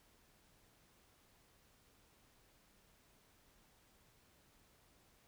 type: silence
effects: pink hiss -70 dBFS RMS until 5.27 s